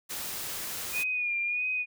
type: noise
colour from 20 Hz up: white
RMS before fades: -36 dBFS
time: 0.09-1.04 s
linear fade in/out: 20 ms
type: tone with vibrato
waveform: sine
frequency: 2449 Hz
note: D#7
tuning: 28 cents flat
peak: -27 dBFS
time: 0.92-1.86 s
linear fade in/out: 50 ms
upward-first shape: sine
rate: 1.6 Hz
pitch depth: 45 cents each way
effects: none